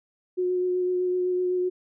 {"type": "tone with vibrato", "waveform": "sine", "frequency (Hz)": 363, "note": "F#4", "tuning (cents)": -33, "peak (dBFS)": -22, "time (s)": [0.37, 1.7], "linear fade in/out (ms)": 20, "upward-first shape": "sine", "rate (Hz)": 7.9, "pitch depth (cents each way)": 13, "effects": []}